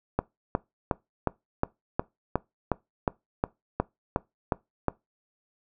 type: click train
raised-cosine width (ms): 1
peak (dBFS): -9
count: 14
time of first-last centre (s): 0.19-4.883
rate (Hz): 2.77
effects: noise-tail reverb RT60 0.2 s tail -22 dB re dry